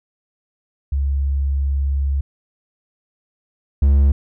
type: tone pair in turn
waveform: sine / triangle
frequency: 69.2 / 69.68 Hz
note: C#2 / C#2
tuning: -2 / +10 cents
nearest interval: unison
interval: 12 cents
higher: second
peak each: -16 / -8 dBFS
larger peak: second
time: 0.92-2.21 / 3.82-4.12 s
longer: first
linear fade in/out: 5 ms
effects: none